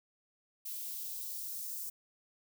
violet noise with high-pass filter sweep, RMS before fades -41 dBFS, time 0.65-1.9 s, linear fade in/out 10 ms, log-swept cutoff 2700 to 5800 Hz, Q 1.2, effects none

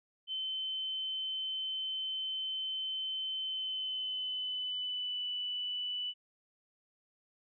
sine tone with pitch glide, 3070 to 2974 Hz, G7 to F#7, -37 to +8 cents, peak -34 dBFS, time 0.27-6.14 s, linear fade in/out 50 ms, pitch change -55 cents, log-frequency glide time 3.42-5.27 s, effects none

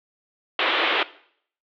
white band-pass noise, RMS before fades -22 dBFS, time 0.59-1.03 s, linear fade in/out 2 ms, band 310 to 3500 Hz, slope 48 dB/octave, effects noise-tail reverb RT60 0.6 s tail -18 dB re dry

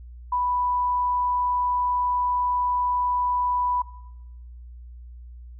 sine tone, 987.8 Hz, B5, in tune, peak -21 dBFS, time 0.32-3.82 s, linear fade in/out 5 ms, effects noise-tail reverb RT60 0.9 s tail -17 dB re dry + added 60 Hz sine -39 dBFS peak until 5.59 s

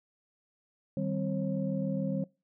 sine tone cluster, 155.6 / 195.4 / 262.3 / 539 Hz, D#3 / G3 / C4 / C#5, 0 / -5 / +4 / -49 cents, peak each -34 / -32 / -36 / -36 dBFS, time 0.97-2.24 s, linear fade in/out 2 ms, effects noise-tail reverb RT60 0.3 s tail -24 dB re dry + tanh soft clip ceiling -18 dBFS

